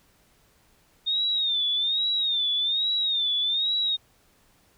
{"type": "tone with vibrato", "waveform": "sine", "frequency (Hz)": 3658, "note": "A#7", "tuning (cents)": -33, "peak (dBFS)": -22, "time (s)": [1.06, 3.97], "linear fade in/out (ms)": 20, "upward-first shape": "sine", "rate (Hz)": 1.2, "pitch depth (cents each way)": 110, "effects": ["pink hiss -62 dBFS RMS until 4.77 s"]}